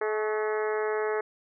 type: harmonic tone with a mistuned harmonic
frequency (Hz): 214.4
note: A3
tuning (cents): -45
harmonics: 2 / 3 / 4 / 5 / 6 / 7 / 8 / 9 / 10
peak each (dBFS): -27 / -37 / -36 / -40 / -39 / -41 / -39 / -42 / -45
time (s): 0.01-1.21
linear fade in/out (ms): 5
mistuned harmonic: 5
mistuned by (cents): +46
effects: none

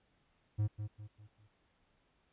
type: tone with echo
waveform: triangle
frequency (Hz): 105.5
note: G#2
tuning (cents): +28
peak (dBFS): -27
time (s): 0.58-0.68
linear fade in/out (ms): 20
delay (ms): 200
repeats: 4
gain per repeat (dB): -8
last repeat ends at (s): 1.48
effects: pink hiss -74 dBFS RMS until 2.32 s + resampled to 8000 Hz

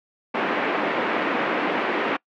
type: band-pass noise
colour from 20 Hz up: pink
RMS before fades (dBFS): -24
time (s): 0.34-2.17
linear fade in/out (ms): 10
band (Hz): 250 to 2500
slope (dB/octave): 24
effects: noise-tail reverb RT60 0.1 s tail -25 dB re dry

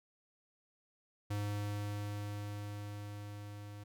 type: tone with level ramp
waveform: square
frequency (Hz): 103.1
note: G#2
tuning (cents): -12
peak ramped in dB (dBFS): -35 to -47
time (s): 1.3-3.84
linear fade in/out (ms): 10
effects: none

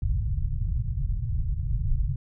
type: low-pass noise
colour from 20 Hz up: pink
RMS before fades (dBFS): -26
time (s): 0.02-2.16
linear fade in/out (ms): 2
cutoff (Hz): 140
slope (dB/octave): 48
effects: none

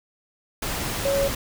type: tone in noise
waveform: sine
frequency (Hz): 554.4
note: C#5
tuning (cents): 0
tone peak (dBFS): -20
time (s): 1.05-1.28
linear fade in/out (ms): 5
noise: pink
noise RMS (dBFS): -28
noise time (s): 0.62-1.35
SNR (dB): +5
effects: none

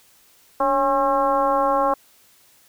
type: tone with frequency modulation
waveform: sine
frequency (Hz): 817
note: G#5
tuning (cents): -29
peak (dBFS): -16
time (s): 0.6-1.94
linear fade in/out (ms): 5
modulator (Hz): 265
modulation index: 1.5
effects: white hiss -55 dBFS RMS until 2.68 s

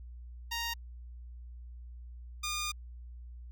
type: tone pair in turn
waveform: 10% pulse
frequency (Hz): 932.3 / 1214.4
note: A#5 / D#6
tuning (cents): 0 / -42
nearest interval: perfect fourth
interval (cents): 458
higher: second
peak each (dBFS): -25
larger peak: neither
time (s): 0.51-0.74 / 2.43-2.72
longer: second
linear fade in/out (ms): 10
effects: added 60 Hz sine -44 dBFS peak until 3.51 s

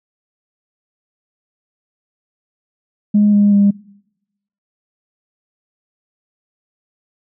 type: tone with pitch steps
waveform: sine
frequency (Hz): 207.7 / 204.6 / 201.6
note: G#3 / G#3 / G3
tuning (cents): 0 / -26 / +49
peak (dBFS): -7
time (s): 3.14-3.71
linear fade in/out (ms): 10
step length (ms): 190
effects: noise-tail reverb RT60 0.9 s tail -24 dB re dry + tanh soft clip ceiling -4 dBFS

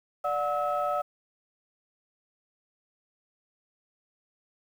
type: tone cluster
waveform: sine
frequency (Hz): 588 / 727 / 1293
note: D5 / F#5 / E6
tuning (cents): +2 / -31 / -34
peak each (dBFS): -29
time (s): 0.24-1.02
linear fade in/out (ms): 10
effects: tanh soft clip ceiling -19 dBFS + 9-bit

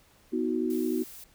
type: chord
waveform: sine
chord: B major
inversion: none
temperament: equal with one note detuned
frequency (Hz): 246.9 / 316.9 / 370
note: B3 / D#4 / F#4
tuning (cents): 0 / +32 / 0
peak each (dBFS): -30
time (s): 0.32-1.04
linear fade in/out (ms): 20
type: noise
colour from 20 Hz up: blue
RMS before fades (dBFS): -46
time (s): 0.7-1.24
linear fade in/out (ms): 2
effects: pink hiss -61 dBFS RMS until 1.34 s

